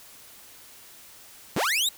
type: linear sweep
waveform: sawtooth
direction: up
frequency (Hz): 82.2 to 3951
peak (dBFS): -19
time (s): 1.56-1.89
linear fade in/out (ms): 5
effects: white hiss -49 dBFS RMS until 1.97 s